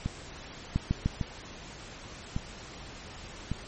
two click trains, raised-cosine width 5 ms, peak -17 / -13 dBFS, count 4 / 3, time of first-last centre 0.06-3.516 / 0.76-1.06 s, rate 0.868 / 6.67 Hz, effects pink hiss -45 dBFS RMS until 3.67 s + MP3 32 kbps

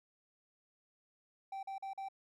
triangle tone bursts, 778 Hz, G5, 13 cents flat, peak -38 dBFS, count 4, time 1.52-2.086 s, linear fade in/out 5 ms, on 110 ms, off 42 ms, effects none

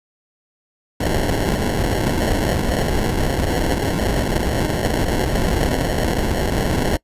pink noise with sample-and-hold, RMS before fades -19 dBFS, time 1-6.97 s, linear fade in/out 5 ms, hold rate 1225 Hz, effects noise-tail reverb RT60 0.1 s tail -23 dB re dry + resampled to 32000 Hz

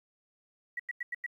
sine tone bursts, 1933 Hz, B6, 38 cents flat, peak -32 dBFS, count 5, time 0.77-1.264 s, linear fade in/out 5 ms, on 26 ms, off 91 ms, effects 11-bit

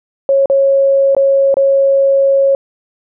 sine tone with dropouts, 548 Hz, C#5, 20 cents flat, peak -7 dBFS, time 0.29-2.55 s, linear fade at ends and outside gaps 1 ms, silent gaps 0.458-0.499 / 1.149-1.166 / 1.542-1.569 s, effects none

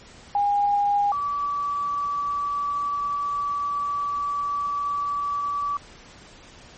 sine tone pair in turn, 814 / 1151.2 Hz, G#5 / D6, -35 / -35 cents, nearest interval tritone, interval 600 cents, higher second, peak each -18 / -23 dBFS, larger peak first, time 0.35-1.12 / 1.12-5.77 s, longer second, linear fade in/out 2 ms, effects pink hiss -47 dBFS RMS until 6.77 s + MP3 32 kbps

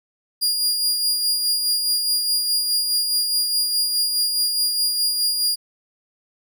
sawtooth tone with tremolo, 4838 Hz, D#8, 49 cents flat, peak -14 dBFS, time 0.41-5.56 s, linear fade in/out 20 ms, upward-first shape sine, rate 4.8 Hz, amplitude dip 40%, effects none

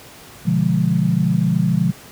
sine chord, B diminished seventh, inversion none, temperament equal, 123.47 / 146.83 / 174.61 / 207.7 Hz, B2 / D3 / F3 / Ab3, 0 / 0 / 0 / 0 cents, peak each -22 / -20 / -17 / -22 dBFS, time 0.45-1.92 s, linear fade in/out 20 ms, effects pink hiss -41 dBFS RMS until 2.11 s + high-pass 60 Hz 12 dB/octave

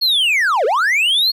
triangle linear two-way sweep, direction down then up, 4398 to 403.4 to 4398 Hz, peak -11 dBFS, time 0.01-1.32 s, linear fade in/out 20 ms, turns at 0.65 s, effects none

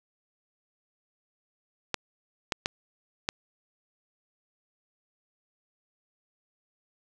clicks, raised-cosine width 0.2 ms, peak -9 dBFS, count 4, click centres 1.943 / 2.522 / 2.659 / 3.289 s, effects none

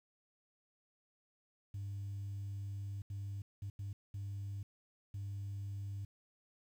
sine tone bursts at uneven times, 99.7 Hz, G2, 30 cents sharp, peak -38 dBFS, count 6, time 1.74-3.02 / 3.1-3.42 / 3.62-3.7 / 3.79-3.93 / 4.14-4.63 / 5.14-6.05 s, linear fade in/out 5 ms, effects tanh soft clip ceiling -37 dBFS + 11-bit

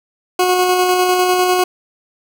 20% pulse tone with tremolo, 364.2 Hz, F#4, 27 cents flat, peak -6 dBFS, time 0.39-1.64 s, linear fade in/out 5 ms, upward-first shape square, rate 10 Hz, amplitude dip 25%, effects none

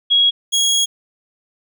sine / 25% pulse tone pair in turn, 3312 / 3312 Hz, G#7 / G#7, -5 / -5 cents, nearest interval unison, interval 0 cents, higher neither, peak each -10 dBFS, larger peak neither, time 0.1-0.31 / 0.52-0.86 s, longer second, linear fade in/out 20 ms, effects none

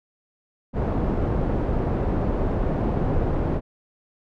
pink low-pass noise, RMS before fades -23 dBFS, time 0.73-3.61 s, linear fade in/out 50 ms, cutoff 640 Hz, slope 12 dB/octave, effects none

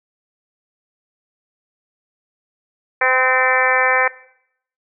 harmonic tone with a mistuned harmonic, 257.1 Hz, C4, 30 cents flat, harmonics 2 / 3 / 4 / 5 / 6 / 7 / 8 / 9, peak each -21 / -22 / -22 / -24 / -22 / -18 / -22 / -22 dBFS, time 3.01-4.08 s, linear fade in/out 5 ms, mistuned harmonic 3, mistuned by +17 cents, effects noise-tail reverb RT60 0.7 s tail -19 dB re dry

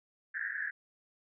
white band-pass noise, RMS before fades -37 dBFS, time 0.34-0.71 s, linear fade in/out 10 ms, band 1600 to 1800 Hz, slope 96 dB/octave, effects none

